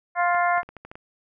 harmonic tone, 350.5 Hz, F4, 6 cents sharp, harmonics 2 / 3 / 4 / 5 / 6, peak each -21 / -25 / -27 / -29 / -31 dBFS, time 0.15-0.63 s, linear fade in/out 50 ms
clicks, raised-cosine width 0.5 ms, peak -25 dBFS, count 8, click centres 0.347 / 0.579 / 0.631 / 0.69 / 0.767 / 0.85 / 0.915 / 0.955 s
effects none

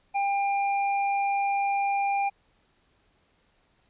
square tone, 798 Hz, G5, 31 cents sharp, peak -24 dBFS, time 0.14-2.3 s, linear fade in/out 20 ms, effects pink hiss -67 dBFS RMS until 3.89 s + resampled to 8000 Hz

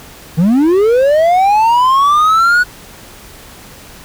triangle linear sweep, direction up, 150 to 1480 Hz, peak -5 dBFS, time 0.37-2.64 s, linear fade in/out 20 ms, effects pink hiss -36 dBFS RMS until 4.04 s

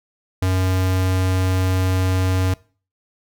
square tone, 93.1 Hz, F#2, 11 cents sharp, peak -17 dBFS, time 0.42-2.54 s, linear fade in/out 5 ms, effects noise-tail reverb RT60 0.4 s tail -22 dB re dry

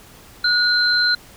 sine tone pair together, 1453 / 4110 Hz, F#6 / C8, -32 / -32 cents, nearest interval octave + tritone, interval 1800 cents, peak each -17 dBFS, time 0.44-1.15 s, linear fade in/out 5 ms, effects pink hiss -45 dBFS RMS until 1.36 s

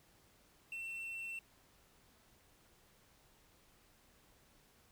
triangle tone with quantisation, 2697 Hz, E7, 39 cents sharp, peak -40 dBFS, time 0.72-1.39 s, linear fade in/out 2 ms, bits 11, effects pink hiss -68 dBFS RMS until 4.91 s

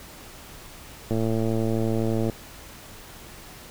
click train, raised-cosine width 2 ms, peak -13 dBFS, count 134, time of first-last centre 1.11-2.298 s, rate 112 Hz, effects pink hiss -44 dBFS RMS until 3.7 s

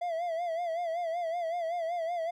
triangle tone with vibrato, 677 Hz, E5, 46 cents sharp, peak -28 dBFS, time 0.01-2.31 s, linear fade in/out 10 ms, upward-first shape sine, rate 5.3 Hz, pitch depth 84 cents each way, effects none

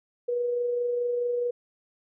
sine tone with amplitude modulation, 484.4 Hz, B4, 34 cents flat, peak -23 dBFS, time 0.28-1.51 s, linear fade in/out 10 ms, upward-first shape sine, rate 24.7 Hz, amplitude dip 30%, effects none

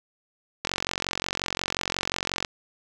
click train, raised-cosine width 0.2 ms, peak -8 dBFS, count 83, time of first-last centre 0.65-2.448 s, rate 45.6 Hz, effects none

